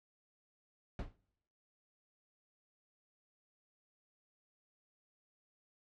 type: noise with exponential decay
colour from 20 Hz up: brown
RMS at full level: -34 dBFS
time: 0.99-1.16 s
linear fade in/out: 2 ms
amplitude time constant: 36 ms
effects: noise-tail reverb RT60 0.9 s tail -26 dB re dry + low-pass 4000 Hz 12 dB/octave